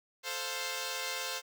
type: chord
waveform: 5% pulse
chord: F major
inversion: first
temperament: equal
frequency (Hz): 440 / 523.3 / 698.5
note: A4 / C5 / F5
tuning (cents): 0 / 0 / 0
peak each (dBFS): -30 / -25 / -30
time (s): 0.23-1.42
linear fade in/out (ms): 50
effects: none